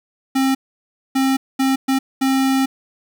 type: tone bursts at uneven times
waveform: square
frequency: 266.8 Hz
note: C4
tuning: 34 cents sharp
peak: -15 dBFS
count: 5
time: 0.35-0.55 / 1.15-1.37 / 1.59-1.76 / 1.88-1.99 / 2.21-2.66 s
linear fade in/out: 10 ms
effects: 9-bit